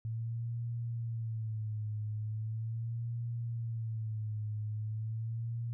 sine tone with vibrato, 112 Hz, A2, 31 cents sharp, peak -34 dBFS, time 0.05-5.73 s, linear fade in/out 0 ms, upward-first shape sine, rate 0.39 Hz, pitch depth 84 cents each way, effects none

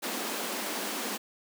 pink high-pass noise, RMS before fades -34 dBFS, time 0.02-1.18 s, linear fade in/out 20 ms, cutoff 200 Hz, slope 96 dB/octave, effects none

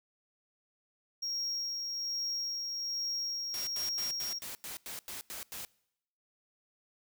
triangle tone with tremolo, 5588 Hz, F8, in tune, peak -31 dBFS, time 1.22-4.39 s, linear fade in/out 10 ms, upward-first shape sine, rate 1.2 Hz, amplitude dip 30%
white noise bursts, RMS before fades -42 dBFS, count 10, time 3.54-5.65 s, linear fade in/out 0 ms, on 130 ms, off 90 ms
effects noise-tail reverb RT60 0.8 s tail -24 dB re dry

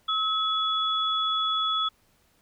sine tone pair together, 1290 / 3394 Hz, E6 / G#7, -38 / +37 cents, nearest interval octave + perfect fourth, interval 1675 cents, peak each -26 dBFS, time 0.08-1.89 s, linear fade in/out 10 ms, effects pink hiss -65 dBFS RMS until 2.41 s

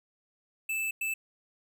square tone bursts at uneven times, 2634 Hz, E7, 2 cents flat, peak -30 dBFS, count 2, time 0.69-0.91 / 1.01-1.14 s, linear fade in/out 5 ms, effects 12-bit

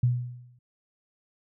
sine tone with exponential decay, 122.8 Hz, B2, 9 cents flat, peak -17 dBFS, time 0.03-0.59 s, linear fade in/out 5 ms, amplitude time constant 120 ms, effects none

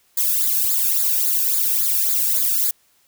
violet noise with flanger, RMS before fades -19 dBFS, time 0.17-2.71 s, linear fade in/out 5 ms, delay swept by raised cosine 0.34 to 1.01 ms, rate 3.6 Hz, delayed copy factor -0.95, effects white hiss -60 dBFS RMS until 3.07 s

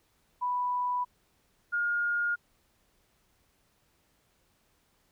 sine tone pair in turn, 987.8 / 1421.8 Hz, B5 / F6, 0 / +31 cents, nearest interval tritone, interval 631 cents, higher second, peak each -27 / -26 dBFS, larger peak second, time 0.41-1.05 / 1.72-2.36 s, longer neither, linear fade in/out 20 ms, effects pink hiss -70 dBFS RMS until 5.11 s

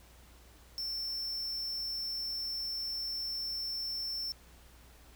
square tone, 5380 Hz, E8, 34 cents sharp, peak -35 dBFS, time 0.78-4.32 s, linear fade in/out 0 ms, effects added 60 Hz sine -57 dBFS peak until 5.15 s + pink hiss -60 dBFS RMS until 5.15 s

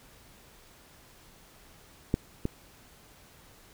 clicks, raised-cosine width 3 ms, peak -11 / -15 dBFS, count 2, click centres 2.141 / 2.454 s, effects pink hiss -56 dBFS RMS until 3.73 s

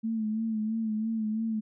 sine tone with vibrato, 220 Hz, A3, in tune, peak -27 dBFS, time 0.03-1.61 s, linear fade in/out 20 ms, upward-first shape sine, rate 3 Hz, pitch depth 47 cents each way, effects none

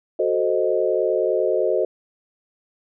sine chord, F# diminished seventh, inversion none, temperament equal, 370 / 440 / 523.3 / 622.3 Hz, F#4 / A4 / C5 / Eb5, 0 / 0 / 0 / 0 cents, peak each -23 dBFS, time 0.19-1.85 s, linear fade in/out 5 ms, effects none

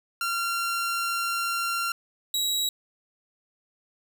sawtooth tone pair in turn, 1377 / 3867 Hz, F6 / B7, -25 / -37 cents, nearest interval octave + tritone, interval 1788 cents, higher second, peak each -22 / -21 dBFS, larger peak second, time 0.21-1.92 / 2.34-2.69 s, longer first, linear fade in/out 2 ms, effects none

